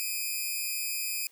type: tone pair together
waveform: 5% pulse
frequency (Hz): 2387 / 2529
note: D7 / D#7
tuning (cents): +28 / +28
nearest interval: minor second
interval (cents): 100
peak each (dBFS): -24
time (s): 0-1.27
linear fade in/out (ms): 0
effects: white hiss -61 dBFS RMS until 1.31 s + high-pass 300 Hz 12 dB/octave